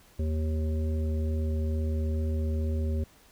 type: harmonic tone with a mistuned harmonic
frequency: 78 Hz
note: D#2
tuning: 5 cents sharp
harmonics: 1 / 3 / 5 / 7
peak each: -26 / -36 / -40 / -43 dBFS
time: 0.19-3.04 s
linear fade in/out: 5 ms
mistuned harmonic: 1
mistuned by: +16 cents
effects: pink hiss -58 dBFS RMS until 3.31 s